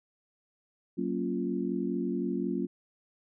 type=chord; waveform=sine; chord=Gb major seventh; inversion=none; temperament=equal with one note detuned; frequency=187.69 / 233.1 / 277.2 / 349.2 Hz; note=Gb3 / Bb3 / Db4 / F4; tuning=+25 / 0 / 0 / 0 cents; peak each=-34 dBFS; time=0.97-2.67 s; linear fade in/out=20 ms; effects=none